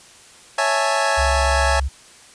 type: chord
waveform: 25% pulse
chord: A major seventh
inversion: first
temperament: equal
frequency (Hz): 554.4 / 659.3 / 830.6 / 880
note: C#5 / E5 / G#5 / A5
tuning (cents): 0 / 0 / 0 / 0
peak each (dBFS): -19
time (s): 0.58-1.8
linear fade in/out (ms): 5
type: tone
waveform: sine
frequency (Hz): 67.6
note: C#2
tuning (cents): -43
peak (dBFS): -19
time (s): 1.17-1.89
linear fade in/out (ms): 20
effects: white hiss -46 dBFS RMS until 2.34 s + resampled to 22050 Hz